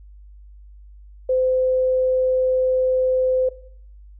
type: tone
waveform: sine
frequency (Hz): 514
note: C5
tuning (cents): -31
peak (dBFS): -16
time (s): 1.29-3.49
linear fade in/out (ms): 5
effects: noise-tail reverb RT60 0.6 s tail -17 dB re dry + added 50 Hz sine -41 dBFS peak until 4.19 s